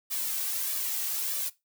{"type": "noise with flanger", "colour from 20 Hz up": "blue", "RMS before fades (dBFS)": -31, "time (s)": [0.1, 1.5], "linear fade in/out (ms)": 20, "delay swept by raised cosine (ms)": [1.7, 2.62], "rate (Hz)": 1.6, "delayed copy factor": 0.65, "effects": ["noise-tail reverb RT60 0.2 s tail -18 dB re dry"]}